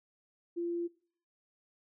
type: tone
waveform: sine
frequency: 343.5 Hz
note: F4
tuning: 29 cents flat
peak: -32 dBFS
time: 0.56-0.88 s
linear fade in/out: 20 ms
effects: noise-tail reverb RT60 0.5 s tail -21 dB re dry